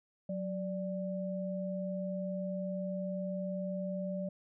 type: tone pair together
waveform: sine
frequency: 184.99 / 587.3 Hz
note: F#3 / D5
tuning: 0 / 0 cents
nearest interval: octave + minor sixth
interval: 2000 cents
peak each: -36 / -38 dBFS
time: 0.29-4.29 s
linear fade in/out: 5 ms
effects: none